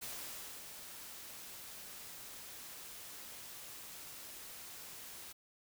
white noise with ADSR envelope, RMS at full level -44 dBFS, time 0.01-5.33 s, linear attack 18 ms, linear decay 590 ms, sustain -6 dB, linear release 14 ms, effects none

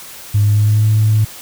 sine tone with pitch glide, 103.4 to 107.92 Hz, G#2 to A2, -7 to -33 cents, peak -8 dBFS, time 0.34-1.25 s, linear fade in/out 10 ms, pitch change +74 cents, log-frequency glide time 0.45-0.85 s, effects tanh soft clip ceiling -4 dBFS + white hiss -34 dBFS RMS until 1.41 s

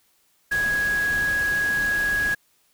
sine tone in noise, 1661.2 Hz, G#6, in tune, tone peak -20 dBFS, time 0.51-2.35 s, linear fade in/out 10 ms, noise pink, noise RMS -34 dBFS, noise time 0.51-2.35 s, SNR +11 dB, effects white hiss -64 dBFS RMS until 2.73 s

